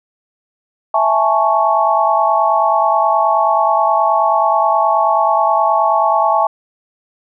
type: chord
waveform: sine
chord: A major seventh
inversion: second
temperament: equal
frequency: 659.3 / 830.6 / 880 / 1108.7 Hz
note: E5 / G#5 / A5 / C#6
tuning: 0 / 0 / 0 / 0 cents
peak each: -16 dBFS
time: 0.94-6.47 s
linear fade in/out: 5 ms
effects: none